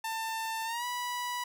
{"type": "tone with pitch glide", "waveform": "sawtooth", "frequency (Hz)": [894, 980.6], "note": ["A5", "B5"], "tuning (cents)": [27, -13], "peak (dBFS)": -29, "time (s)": [0.04, 1.44], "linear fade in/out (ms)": 5, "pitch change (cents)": 160, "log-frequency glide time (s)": [0.65, 0.85], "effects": []}